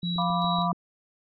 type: tone with tremolo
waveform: sine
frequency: 3892 Hz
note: B7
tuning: 26 cents flat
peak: -31 dBFS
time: 0.02-0.68 s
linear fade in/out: 50 ms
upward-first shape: square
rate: 2.5 Hz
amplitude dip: 45%
type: tone with vibrato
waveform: sine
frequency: 174.61 Hz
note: F3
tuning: in tune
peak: -27 dBFS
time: 0.03-0.73 s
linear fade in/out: 2 ms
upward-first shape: sine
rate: 16 Hz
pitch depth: 10 cents each way
type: click train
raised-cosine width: 3 ms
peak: -30 dBFS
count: 5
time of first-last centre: 0.16-0.729 s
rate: 7.03 Hz
type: chord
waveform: sine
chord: B diminished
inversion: second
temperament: equal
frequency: 698.5 / 987.8 / 1174.7 Hz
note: F5 / B5 / D6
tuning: 0 / 0 / 0 cents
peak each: -29 dBFS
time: 0.18-0.72 s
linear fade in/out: 5 ms
effects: none